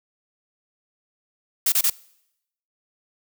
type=noise bursts; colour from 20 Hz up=blue; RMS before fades=-19 dBFS; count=3; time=1.66-1.9 s; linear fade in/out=5 ms; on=62 ms; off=27 ms; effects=noise-tail reverb RT60 0.8 s tail -23 dB re dry